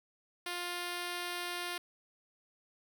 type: tone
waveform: 5% pulse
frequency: 352.2 Hz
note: F4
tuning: 15 cents sharp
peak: -25 dBFS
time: 0.46-1.78 s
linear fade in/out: 5 ms
effects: none